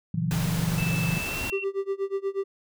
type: chord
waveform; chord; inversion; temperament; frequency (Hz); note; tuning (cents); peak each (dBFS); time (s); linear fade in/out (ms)
sine; F# dominant seventh; first; equal; 116.54 / 138.59 / 164.81 / 185; A#2 / C#3 / E3 / F#3; 0 / 0 / 0 / 0; -31 / -32 / -26 / -32; 0.14-1.18; 5
type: noise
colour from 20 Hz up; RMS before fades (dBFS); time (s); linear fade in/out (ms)
pink; -33; 0.31-1.5; 0
type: tone with pitch glide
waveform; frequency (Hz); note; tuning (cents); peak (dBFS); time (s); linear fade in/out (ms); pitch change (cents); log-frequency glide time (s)
sine; 2637 to 2722; E7 to F7; 0 to -45; -31; 0.78-1.64; 2; +55; 1.2-1.42
type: tone with tremolo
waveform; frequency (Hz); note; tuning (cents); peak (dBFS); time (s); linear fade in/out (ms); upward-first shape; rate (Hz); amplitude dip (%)
triangle; 392; G4; 0; -21; 1.52-2.44; 10; sine; 8.3; 95
effects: none